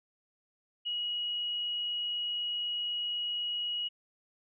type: tone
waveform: sine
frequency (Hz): 2904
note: F#7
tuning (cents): -33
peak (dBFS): -31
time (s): 0.85-3.89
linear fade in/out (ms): 20
effects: none